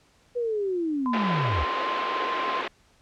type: linear sweep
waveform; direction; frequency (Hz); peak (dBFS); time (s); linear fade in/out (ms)
sine; down; 493.9 to 61.4; -24; 0.35-1.65; 20
type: tone with pitch glide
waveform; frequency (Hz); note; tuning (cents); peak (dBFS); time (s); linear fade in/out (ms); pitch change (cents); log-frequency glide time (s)
sine; 1020 to 1044.4; C6 to C6; -44 to -3; -27; 1.06-2.61; 0; +41; 1.49-1.57
type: band-pass noise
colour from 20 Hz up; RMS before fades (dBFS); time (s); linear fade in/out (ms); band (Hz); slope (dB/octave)
pink; -31; 1.13-2.68; 5; 340 to 3300; 24
effects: pink hiss -61 dBFS RMS until 3.01 s + low-pass 8000 Hz 12 dB/octave